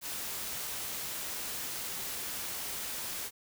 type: noise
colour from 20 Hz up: white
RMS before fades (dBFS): -38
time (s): 0.01-3.31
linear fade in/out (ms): 50
effects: none

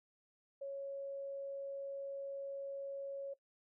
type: tone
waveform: sine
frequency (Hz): 553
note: C#5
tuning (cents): -4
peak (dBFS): -40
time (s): 0.61-3.34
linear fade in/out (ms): 10
effects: noise-tail reverb RT60 0.1 s tail -18 dB re dry

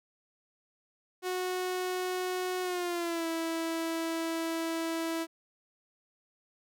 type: tone with pitch glide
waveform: sawtooth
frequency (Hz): 366.5 to 328.4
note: F#4 to E4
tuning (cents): -16 to -6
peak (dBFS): -27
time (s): 1.22-5.27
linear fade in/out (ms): 50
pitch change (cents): -190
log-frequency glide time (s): 2.62-3.27
effects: none

